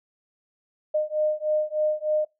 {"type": "beating tone pair", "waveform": "sine", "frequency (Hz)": [610, 613.3], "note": ["D#5", "D#5"], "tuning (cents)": [-34, -25], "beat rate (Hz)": 3.3, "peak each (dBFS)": -25, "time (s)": [0.94, 2.25], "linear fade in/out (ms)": 10, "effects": ["noise-tail reverb RT60 0.2 s tail -22 dB re dry"]}